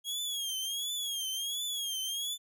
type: tone with vibrato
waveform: sawtooth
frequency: 3281 Hz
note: G#7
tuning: 22 cents flat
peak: -30 dBFS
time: 0.04-2.38 s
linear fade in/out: 50 ms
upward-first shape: triangle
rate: 1.4 Hz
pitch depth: 120 cents each way
effects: none